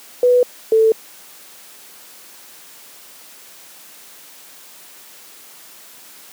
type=tone pair in turn; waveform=sine; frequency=493.9 / 443.6 Hz; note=B4 / A4; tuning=0 / +14 cents; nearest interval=major second; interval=186 cents; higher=first; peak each=-9 dBFS; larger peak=neither; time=0.23-0.43 / 0.72-0.92 s; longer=neither; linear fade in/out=2 ms; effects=white hiss -42 dBFS RMS until 6.32 s + high-pass 200 Hz 12 dB/octave